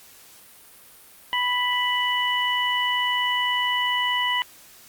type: harmonic tone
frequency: 987.8 Hz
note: B5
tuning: in tune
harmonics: 1 / 2 / 3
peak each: -25 / -25 / -25 dBFS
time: 1.33-4.42 s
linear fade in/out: 0 ms
effects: white hiss -49 dBFS RMS until 4.88 s + Opus 48 kbps